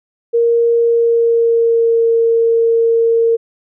sine tone with pitch glide, 467.1 to 459.3 Hz, A#4 to A#4, +3 to -26 cents, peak -9 dBFS, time 0.33-3.37 s, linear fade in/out 20 ms, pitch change -29 cents, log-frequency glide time 0.74-2.07 s, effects none

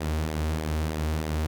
sawtooth tone with flanger, 77.78 Hz, D#2, in tune, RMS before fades -28 dBFS, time 0-1.47 s, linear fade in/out 10 ms, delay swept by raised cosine 0.7 to 6.2 ms, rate 3.2 Hz, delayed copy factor -0.5, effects none

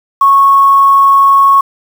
sine tone with quantisation, 1102 Hz, C#6, 11 cents flat, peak -3 dBFS, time 0.21-1.61 s, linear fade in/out 5 ms, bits 5, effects none

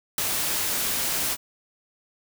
white noise with ADSR envelope, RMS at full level -21 dBFS, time 0.18-1.37 s, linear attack 3 ms, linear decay 6 ms, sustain -5 dB, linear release 45 ms, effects none

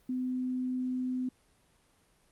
sine tone, 254.2 Hz, C4, 50 cents flat, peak -30 dBFS, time 0.09-1.29 s, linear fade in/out 5 ms, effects pink hiss -67 dBFS RMS until 2.31 s + Opus 32 kbps

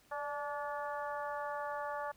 harmonic tone with a mistuned harmonic, 288.4 Hz, D4, 31 cents flat, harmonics 2 / 3 / 4 / 5 / 6, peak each -41 / -41 / -43 / -47 / -48 dBFS, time 0.11-2.12 s, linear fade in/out 10 ms, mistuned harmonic 2, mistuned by +28 cents, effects pink hiss -66 dBFS RMS until 2.16 s

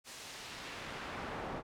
brown noise with band-pass filter sweep, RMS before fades -44 dBFS, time 0.04-1.63 s, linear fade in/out 50 ms, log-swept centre 7600 to 850 Hz, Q 0.72, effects none

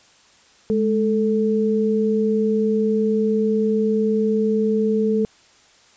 sine tone pair together, 211 / 440 Hz, G#3 / A4, +28 / 0 cents, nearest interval octave + minor second, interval 1272 cents, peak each -19 dBFS, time 0.7-5.25 s, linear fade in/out 0 ms, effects white hiss -53 dBFS RMS until 5.96 s + resampled to 16000 Hz

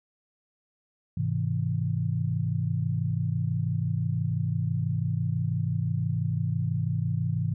sine chord, Ab augmented, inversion none, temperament just, 103.83 / 129.78 / 162.23 Hz, Ab2 / C3 / E3, 0 / -14 / -27 cents, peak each -29 dBFS, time 1.17-7.54 s, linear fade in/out 5 ms, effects none

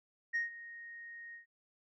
sine tone with ADSR envelope, 1864.7 Hz, A#6, in tune, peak -28 dBFS, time 0.33-1.46 s, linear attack 25 ms, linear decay 140 ms, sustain -18 dB, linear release 120 ms, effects tanh soft clip ceiling -28 dBFS

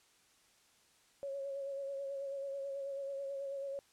sine tone with vibrato, 552 Hz, C#5, 7 cents flat, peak -38 dBFS, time 1.23-3.79 s, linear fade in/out 0 ms, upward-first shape sine, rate 9.2 Hz, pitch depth 30 cents each way, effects white hiss -68 dBFS RMS until 3.92 s + low-pass 9000 Hz 12 dB/octave

